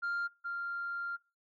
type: tone pair in turn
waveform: sine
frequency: 1396.9 / 1392 Hz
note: F6 / F6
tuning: 0 / -6 cents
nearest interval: unison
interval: 6 cents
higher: first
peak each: -30 / -34 dBFS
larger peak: first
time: 0.02-0.28 / 0.44-1.17 s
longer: second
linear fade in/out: 20 ms
effects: noise-tail reverb RT60 0.3 s tail -22 dB re dry + tanh soft clip ceiling -30 dBFS